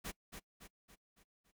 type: noise with echo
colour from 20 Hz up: pink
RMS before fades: -43 dBFS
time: 0.04-0.12 s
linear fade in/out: 20 ms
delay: 280 ms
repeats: 5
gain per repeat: -6 dB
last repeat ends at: 1.52 s
effects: noise-tail reverb RT60 0.1 s tail -22 dB re dry